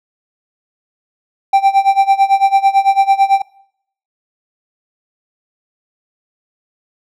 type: tone with tremolo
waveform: triangle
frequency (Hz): 784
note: G5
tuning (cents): 0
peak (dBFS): -3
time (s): 1.53-3.42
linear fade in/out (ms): 5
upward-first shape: sine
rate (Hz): 9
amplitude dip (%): 90
effects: noise-tail reverb RT60 0.7 s tail -23 dB re dry